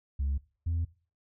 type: tone pair in turn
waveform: sine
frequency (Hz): 69.3 / 83.51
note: C#2 / E2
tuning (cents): 0 / +23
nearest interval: minor third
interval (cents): 323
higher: second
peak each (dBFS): -25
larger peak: neither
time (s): 0.19-0.38 / 0.66-0.85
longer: neither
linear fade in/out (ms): 10
effects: noise-tail reverb RT60 0.4 s tail -21 dB re dry + tanh soft clip ceiling -25 dBFS